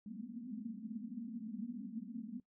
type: band-pass noise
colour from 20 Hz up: pink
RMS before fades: -45 dBFS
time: 0.06-2.4 s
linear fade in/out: 2 ms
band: 200 to 250 Hz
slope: 96 dB/octave
effects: noise-tail reverb RT60 0.1 s tail -19 dB re dry